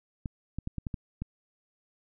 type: clicks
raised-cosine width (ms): 5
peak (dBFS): -21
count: 7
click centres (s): 0.258 / 0.586 / 0.674 / 0.783 / 0.868 / 0.942 / 1.22
effects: none